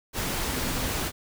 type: tone in noise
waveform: sine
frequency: 256.1 Hz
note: C4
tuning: 37 cents flat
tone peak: -36 dBFS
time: 0.49-0.93 s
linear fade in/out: 50 ms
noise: pink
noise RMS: -29 dBFS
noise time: 0.13-1.12 s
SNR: -10 dB
effects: none